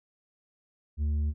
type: tone with tanh clipping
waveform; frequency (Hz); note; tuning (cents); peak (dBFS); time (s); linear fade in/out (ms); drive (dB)
sine; 74.9; D2; +35; -26; 0.97-1.34; 50; 5
effects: none